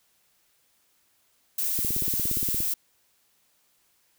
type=noise; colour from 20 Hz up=violet; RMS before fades=-27 dBFS; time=1.58-2.74 s; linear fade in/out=5 ms
type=click train; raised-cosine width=3 ms; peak=-21 dBFS; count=15; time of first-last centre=1.79-2.604 s; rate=17.2 Hz
effects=white hiss -67 dBFS RMS until 4.18 s